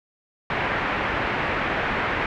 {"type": "low-pass noise", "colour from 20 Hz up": "white", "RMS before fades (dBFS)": -25, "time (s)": [0.5, 2.26], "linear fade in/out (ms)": 2, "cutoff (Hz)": 2200, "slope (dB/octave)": 24, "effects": []}